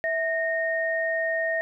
sine tone pair together, 653 / 1849.1 Hz, E5 / A#6, -17 / -15 cents, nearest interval octave + tritone, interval 1802 cents, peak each -26 dBFS, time 0.04-1.61 s, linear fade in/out 0 ms, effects none

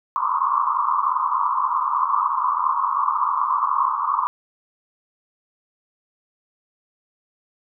pink band-pass noise, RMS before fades -21 dBFS, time 0.16-4.27 s, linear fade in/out 0 ms, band 970 to 1200 Hz, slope 96 dB/octave, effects none

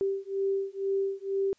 sine beating tone pair, 390.1 / 392.2 Hz, G4 / G4, -8 / +1 cents, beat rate 2.1 Hz, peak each -30 dBFS, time 0.01-1.53 s, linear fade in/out 0 ms, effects white hiss -68 dBFS RMS until 1.58 s + resampled to 16000 Hz

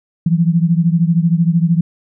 sine beating tone pair, 164.8 / 177.8 Hz, E3 / F3, 0 / +31 cents, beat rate 13 Hz, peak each -12 / -15 dBFS, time 0.26-1.81 s, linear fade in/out 5 ms, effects none

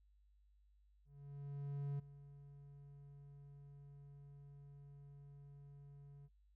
triangle tone with ADSR envelope, 141.5 Hz, C#3, 36 cents sharp, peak -36 dBFS, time 1.05-6.29 s, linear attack 940 ms, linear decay 11 ms, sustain -17 dB, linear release 39 ms, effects noise-tail reverb RT60 0.1 s tail -20 dB re dry + added 50 Hz sine -68 dBFS peak until 6.55 s

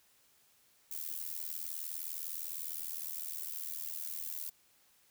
violet noise with amplitude modulation, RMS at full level -37 dBFS, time 0.91-4.5 s, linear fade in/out 5 ms, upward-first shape sine, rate 79.7 Hz, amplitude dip 90%, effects white hiss -68 dBFS RMS until 5.1 s

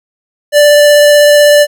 square tone with vibrato, 587.3 Hz, D5, in tune, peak -3 dBFS, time 0.52-1.67 s, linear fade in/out 50 ms, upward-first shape triangle, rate 16 Hz, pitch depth 9 cents each way, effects none

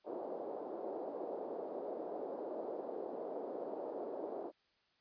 pink band-pass noise, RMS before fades -43 dBFS, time 0.04-4.52 s, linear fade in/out 50 ms, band 360 to 670 Hz, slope 24 dB/octave, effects white hiss -75 dBFS RMS until 5 s + resampled to 11025 Hz

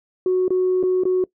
sine tone with dropouts, 368.7 Hz, F#4, 6 cents flat, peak -14 dBFS, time 0.26-1.24 s, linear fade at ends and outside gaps 2 ms, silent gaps 0.481-0.505 / 0.829-0.835 / 1.036-1.053 s, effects noise-tail reverb RT60 0.1 s tail -21 dB re dry + tanh soft clip ceiling -12 dBFS

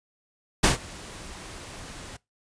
pink noise with ADSR envelope, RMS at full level -17 dBFS, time 0.63-2.17 s, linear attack 11 ms, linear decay 130 ms, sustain -24 dB, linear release 11 ms, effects noise-tail reverb RT60 0.2 s tail -22 dB re dry + resampled to 22050 Hz

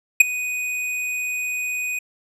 square tone with ADSR envelope, 2489 Hz, D#7, in tune, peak -4 dBFS, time 0.2-1.99 s, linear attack 7 ms, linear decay 15 ms, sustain -20 dB, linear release 5 ms, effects low-pass 12000 Hz 12 dB/octave

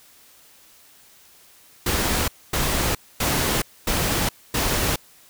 pink noise bursts, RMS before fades -22 dBFS, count 5, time 1.86-4.96 s, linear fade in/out 5 ms, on 420 ms, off 250 ms, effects white hiss -52 dBFS RMS until 5.29 s

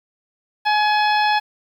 harmonic tone with a mistuned harmonic, 844 Hz, G#5, 28 cents sharp, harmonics 1 / 2 / 3 / 4 / 5 / 6, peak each -16 / -22 / -26 / -28 / -30 / -32 dBFS, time 0.65-1.4 s, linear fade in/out 20 ms, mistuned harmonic 6, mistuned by +39 cents, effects 8-bit

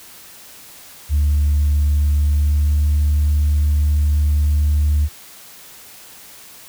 sine tone with pitch glide, 73.42 to 74.23 Hz, D2 to D2, 0 to +19 cents, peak -11 dBFS, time 1.09-5.09 s, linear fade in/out 50 ms, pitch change +19 cents, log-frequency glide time 2.2-2.82 s, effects tanh soft clip ceiling -10 dBFS + white hiss -41 dBFS RMS until 6.68 s

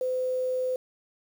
sine tone with quantisation, 510 Hz, C5, 44 cents flat, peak -25 dBFS, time 0.01-0.76 s, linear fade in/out 2 ms, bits 8, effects none

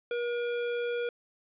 square tone, 478.5 Hz, A#4, 45 cents sharp, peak -30 dBFS, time 0.11-1.09 s, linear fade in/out 2 ms, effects resampled to 8000 Hz + 11-bit

